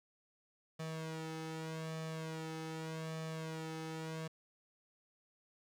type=tone with flanger; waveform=sawtooth; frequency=160 Hz; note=D#3; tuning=49 cents sharp; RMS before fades=-43 dBFS; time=0.79-4.28 s; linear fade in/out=10 ms; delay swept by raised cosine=1.7 to 2.32 ms; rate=0.83 Hz; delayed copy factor=+0.8; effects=low-pass 9000 Hz 12 dB/octave + 11-bit